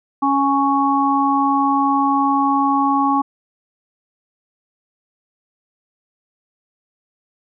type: harmonic tone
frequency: 277.2 Hz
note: C#4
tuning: in tune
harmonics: 1 / 3 / 4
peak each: -18 / -18 / -18 dBFS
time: 0.22-3.22 s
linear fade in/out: 10 ms
effects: none